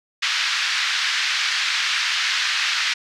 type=band-pass noise; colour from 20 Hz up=pink; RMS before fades=-22 dBFS; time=0.22-2.94 s; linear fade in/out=10 ms; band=1500 to 5200 Hz; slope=24 dB/octave; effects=none